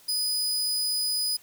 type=tone; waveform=sawtooth; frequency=4978 Hz; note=D#8; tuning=in tune; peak=-22 dBFS; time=0.08-1.37 s; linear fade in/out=10 ms; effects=white hiss -55 dBFS RMS until 1.42 s